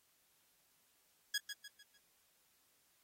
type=tone with echo; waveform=15% pulse; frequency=1661.2 Hz; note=G#6; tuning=in tune; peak=-27 dBFS; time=1.34-1.38 s; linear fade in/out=5 ms; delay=150 ms; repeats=4; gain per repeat=-8 dB; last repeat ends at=1.98 s; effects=white hiss -74 dBFS RMS until 3.03 s + AAC 48 kbps